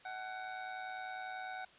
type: tone with amplitude modulation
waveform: 25% pulse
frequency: 748 Hz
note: F#5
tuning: 19 cents sharp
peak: -35 dBFS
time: 0.05-1.65 s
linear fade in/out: 5 ms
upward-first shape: sine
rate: 110 Hz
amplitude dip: 55%
effects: white hiss -61 dBFS RMS until 1.78 s + resampled to 8000 Hz